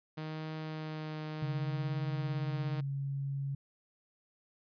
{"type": "tone with vibrato", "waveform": "sawtooth", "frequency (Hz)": 155.7, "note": "D#3", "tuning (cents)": 2, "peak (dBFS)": -34, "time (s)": [0.17, 2.81], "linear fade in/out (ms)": 10, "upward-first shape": "triangle", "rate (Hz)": 0.69, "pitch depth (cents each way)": 15}
{"type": "tone with pitch glide", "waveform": "sine", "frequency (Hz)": [139.4, 138.36], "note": ["C#3", "C#3"], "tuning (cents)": [10, -3], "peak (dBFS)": -33, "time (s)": [1.42, 3.55], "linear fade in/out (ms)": 5, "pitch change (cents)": -13, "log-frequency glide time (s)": [1.58, 2.39]}
{"effects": ["resampled to 11025 Hz"]}